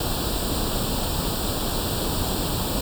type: noise with comb filter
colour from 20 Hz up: pink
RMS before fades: -25 dBFS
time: 0-2.81 s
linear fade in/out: 5 ms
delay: 0.24 ms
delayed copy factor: +0.85
effects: none